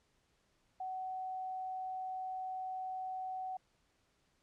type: tone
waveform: sine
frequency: 750 Hz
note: F#5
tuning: 23 cents sharp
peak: -38 dBFS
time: 0.8-3.57 s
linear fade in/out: 5 ms
effects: pink hiss -75 dBFS RMS until 4.42 s + low-pass 8000 Hz 12 dB/octave